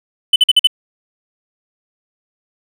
triangle tone bursts, 3006 Hz, F#7, 27 cents sharp, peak -4 dBFS, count 5, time 0.33-0.672 s, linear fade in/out 5 ms, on 30 ms, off 48 ms, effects none

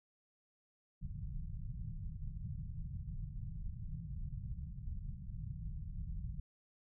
pink low-pass noise, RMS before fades -43 dBFS, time 1.01-6.4 s, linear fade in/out 5 ms, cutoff 170 Hz, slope 48 dB/octave, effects none

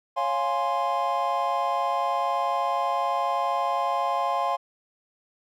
triangle chord, Db major seventh, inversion none, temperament equal, 554.4 / 698.5 / 830.6 / 1046.5 Hz, Db5 / F5 / Ab5 / C6, 0 / 0 / 0 / 0 cents, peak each -30 / -26 / -27 / -25 dBFS, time 0.16-4.57 s, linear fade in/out 20 ms, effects none

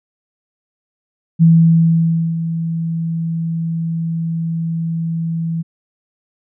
sine tone with ADSR envelope, 164.81 Hz, E3, in tune, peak -5 dBFS, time 1.39-5.63 s, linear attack 33 ms, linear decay 930 ms, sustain -12 dB, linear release 22 ms, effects none

